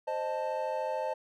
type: chord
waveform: triangle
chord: A diminished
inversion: first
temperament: equal with one note detuned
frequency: 523.3 / 616.9 / 880 Hz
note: C5 / Eb5 / A5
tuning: 0 / -15 / 0 cents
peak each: -33 dBFS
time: 0.07-1.14 s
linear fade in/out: 10 ms
effects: none